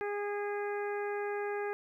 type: harmonic tone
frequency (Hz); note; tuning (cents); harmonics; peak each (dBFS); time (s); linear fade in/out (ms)
410; G#4; -22; 1 / 2 / 3 / 4 / 5 / 6; -34 / -40 / -46 / -43 / -47 / -52; 0.01-1.73; 0
effects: 12-bit